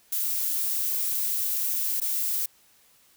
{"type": "noise with dropouts", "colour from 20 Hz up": "violet", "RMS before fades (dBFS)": -27, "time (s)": [0.12, 2.46], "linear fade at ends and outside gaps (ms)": 5, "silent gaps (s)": [2.002, 2.015], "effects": ["white hiss -60 dBFS RMS until 3.16 s"]}